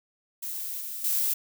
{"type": "noise with level steps", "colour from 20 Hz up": "violet", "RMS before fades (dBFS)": [-34, -36, -26], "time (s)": [0.42, 1.34], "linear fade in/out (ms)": 10, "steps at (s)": [0.8, 1.04], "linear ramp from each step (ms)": 5, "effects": []}